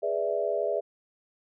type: chord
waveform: sine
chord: E dominant seventh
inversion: first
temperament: equal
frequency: 415.3 / 493.9 / 587.3 / 659.3 Hz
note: G#4 / B4 / D5 / E5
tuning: 0 / 0 / 0 / 0 cents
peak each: -31 / -33 / -30 / -30 dBFS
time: 0.02-0.81 s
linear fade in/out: 20 ms
effects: none